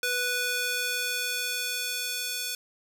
square tone with high-pass filter sweep, 493.2 Hz, B4, 2 cents flat, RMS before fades -30 dBFS, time 0.03-2.55 s, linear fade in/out 2 ms, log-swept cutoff 1200 to 3500 Hz, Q 0.77, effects none

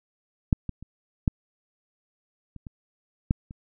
clicks, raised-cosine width 5 ms, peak -6 / -18 / -29 / -8 / -29 / -26 / -8 / -28 dBFS, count 8, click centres 0.528 / 0.693 / 0.826 / 1.278 / 2.563 / 2.668 / 3.309 / 3.509 s, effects none

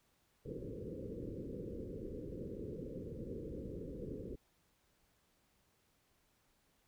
white low-pass noise, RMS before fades -45 dBFS, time 0.45-4.36 s, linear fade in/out 10 ms, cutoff 520 Hz, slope 96 dB/octave, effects pink hiss -75 dBFS RMS until 6.87 s

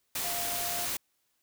sine tone in noise, 698.5 Hz, F5, in tune, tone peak -38 dBFS, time 0.24-0.86 s, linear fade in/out 5 ms, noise white, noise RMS -33 dBFS, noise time 0.15-0.97 s, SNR -8 dB, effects white hiss -75 dBFS RMS until 1.42 s

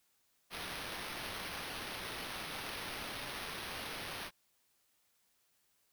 blue noise with sample-and-hold, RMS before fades -43 dBFS, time 0.5-4.31 s, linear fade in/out 50 ms, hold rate 7350 Hz, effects white hiss -75 dBFS RMS until 5.92 s

